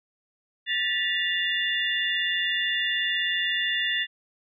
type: tone cluster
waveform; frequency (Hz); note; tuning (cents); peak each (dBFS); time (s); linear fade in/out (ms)
sine; 1770 / 1949 / 2806 / 3511; A6 / B6 / F7 / A7; +10 / -23 / +8 / -4; -29; 0.66-4.07; 50
effects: none